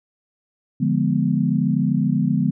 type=chord; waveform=sine; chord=D diminished seventh; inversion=none; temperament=equal; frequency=146.83 / 174.61 / 207.7 / 246.9 Hz; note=D3 / F3 / Ab3 / Cb4; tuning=0 / 0 / 0 / 0 cents; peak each=-22 dBFS; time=0.8-2.51 s; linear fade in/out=10 ms; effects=none